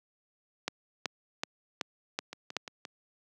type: two click trains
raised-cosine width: 0.2 ms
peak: -23 / -13 dBFS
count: 4 / 6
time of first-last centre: 2.33-2.852 / 0.68-2.567 s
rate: 5.75 / 2.65 Hz
effects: high-pass 200 Hz 12 dB/octave